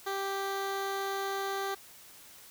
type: tone with notch filter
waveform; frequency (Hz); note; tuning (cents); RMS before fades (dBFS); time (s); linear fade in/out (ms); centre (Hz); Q
15% pulse; 392; G4; 0; -34; 0.06-1.75; 10; 8300; 1.9
effects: white hiss -53 dBFS RMS until 2.5 s